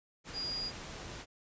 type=tone in noise; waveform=sine; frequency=4854 Hz; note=D#8; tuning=44 cents flat; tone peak=-35 dBFS; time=0.33-0.72 s; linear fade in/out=50 ms; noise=pink; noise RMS=-45 dBFS; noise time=0.24-1.26 s; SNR=+7 dB; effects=resampled to 16000 Hz